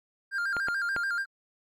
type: tone with vibrato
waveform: triangle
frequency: 1494 Hz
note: F#6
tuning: 16 cents sharp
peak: -25 dBFS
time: 0.31-1.26 s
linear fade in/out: 50 ms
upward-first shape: square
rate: 6.9 Hz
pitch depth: 110 cents each way
type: clicks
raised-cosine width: 0.5 ms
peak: -17 dBFS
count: 3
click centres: 0.567 / 0.685 / 0.964 s
effects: MP3 96 kbps